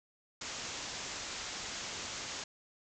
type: low-pass noise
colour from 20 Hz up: white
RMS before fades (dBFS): -42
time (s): 0.41-2.44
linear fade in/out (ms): 5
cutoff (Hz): 7400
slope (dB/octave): 96
effects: none